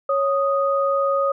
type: tone pair together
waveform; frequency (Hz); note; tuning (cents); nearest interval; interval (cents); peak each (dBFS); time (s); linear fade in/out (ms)
sine; 553.1 / 1243; C#5 / D#6; -4 / -2; octave + major second; 1402; -19 / -21; 0.09-1.32; 5
effects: none